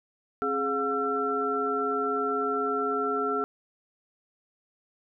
sine tone cluster, 268.2 / 418.3 / 715 / 1346 Hz, C4 / G#4 / F5 / E6, +43 / +12 / +41 / +36 cents, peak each -34 / -29 / -35 / -28 dBFS, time 0.42-3.44 s, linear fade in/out 0 ms, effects none

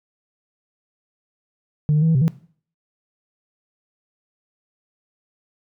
sine tone with pitch steps, 150.1 / 151.9 / 161.4 / 162.7 / 130.9 / 162.9 Hz, D3 / D#3 / E3 / E3 / C3 / E3, +38 / -41 / -36 / -22 / +1 / -20 cents, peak -12 dBFS, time 1.89-2.28 s, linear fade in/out 0 ms, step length 65 ms, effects noise-tail reverb RT60 0.5 s tail -20 dB re dry + tanh soft clip ceiling -11 dBFS

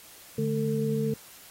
sine tone cluster, 146.1 / 216.1 / 447.5 Hz, D3 / A3 / A4, -9 / -31 / +29 cents, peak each -29 dBFS, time 0.38-1.14 s, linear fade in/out 5 ms, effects white hiss -50 dBFS RMS until 1.5 s + AAC 48 kbps

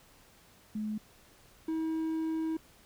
sine / triangle tone pair in turn, 213.9 / 320.5 Hz, A3 / E4, -49 / -49 cents, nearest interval perfect fifth, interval 700 cents, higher second, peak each -32 / -28 dBFS, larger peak second, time 0.75-0.98 / 1.68-2.57 s, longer second, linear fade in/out 5 ms, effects pink hiss -60 dBFS RMS until 2.85 s

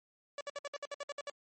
sawtooth tone bursts, 573 Hz, D5, 43 cents flat, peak -34 dBFS, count 11, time 0.38-1.299 s, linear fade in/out 2 ms, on 29 ms, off 60 ms, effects MP3 32 kbps

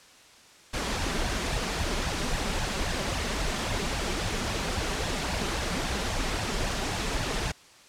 pink noise with flanger, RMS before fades -29 dBFS, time 0.73-7.52 s, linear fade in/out 10 ms, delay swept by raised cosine 1.1 to 5.2 ms, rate 3.7 Hz, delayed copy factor +0.6, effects white hiss -53 dBFS RMS until 7.88 s + low-pass 7000 Hz 12 dB/octave

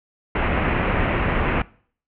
pink low-pass noise, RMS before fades -21 dBFS, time 0.35-1.62 s, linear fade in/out 5 ms, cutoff 2700 Hz, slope 48 dB/octave, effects noise-tail reverb RT60 0.5 s tail -22 dB re dry

